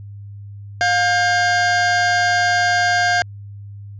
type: tone pair together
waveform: 45% pulse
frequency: 710 / 1600 Hz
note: F5 / G6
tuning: +28 / +35 cents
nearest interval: octave + major second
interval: 1407 cents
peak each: -17 dBFS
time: 0.81-3.22 s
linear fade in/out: 0 ms
effects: added 101 Hz sine -32 dBFS peak until 3.99 s + resampled to 16000 Hz